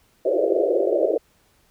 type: band-pass noise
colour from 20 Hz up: white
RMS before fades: -20 dBFS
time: 0.25-1.18 s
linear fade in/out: 10 ms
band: 330 to 640 Hz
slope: 96 dB/octave
effects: pink hiss -61 dBFS RMS until 1.7 s